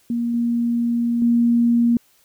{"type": "tone with level steps", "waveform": "sine", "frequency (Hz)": 236, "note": "A#3", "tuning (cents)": 22, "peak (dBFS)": [-19, -17, -13], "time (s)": [0.1, 1.97], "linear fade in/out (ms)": 2, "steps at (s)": [0.34, 1.22], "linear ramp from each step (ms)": 2, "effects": ["white hiss -58 dBFS RMS until 2.24 s"]}